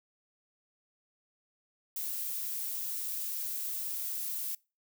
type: noise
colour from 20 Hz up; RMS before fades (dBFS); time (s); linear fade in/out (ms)
violet; -36; 1.96-4.55; 5
effects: noise-tail reverb RT60 0.3 s tail -25 dB re dry